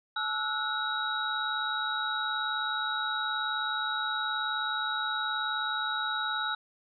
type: tone cluster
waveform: sine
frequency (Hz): 859 / 1318 / 1457 / 3831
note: A5 / E6 / F#6 / A#7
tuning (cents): -42 / -1 / -27 / +47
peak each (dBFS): -37 / -34 / -33 / -34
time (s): 0.16-6.55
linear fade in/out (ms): 5
effects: none